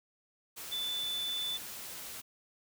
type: tone in noise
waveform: sine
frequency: 3502 Hz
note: A7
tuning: 9 cents flat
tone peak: -33 dBFS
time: 0.71-1.58 s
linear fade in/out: 20 ms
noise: white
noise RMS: -44 dBFS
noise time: 0.56-2.22 s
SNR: +8 dB
effects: none